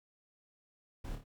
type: noise with echo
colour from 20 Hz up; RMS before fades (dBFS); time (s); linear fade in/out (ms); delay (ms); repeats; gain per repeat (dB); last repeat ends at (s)
brown; -41; 1.04-1.16; 10; 27; 3; -5; 1.241
effects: none